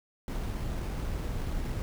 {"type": "noise with sample-and-hold", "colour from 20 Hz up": "brown", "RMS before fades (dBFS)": -33, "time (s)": [0.28, 1.82], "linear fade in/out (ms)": 0, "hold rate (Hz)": 7350, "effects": []}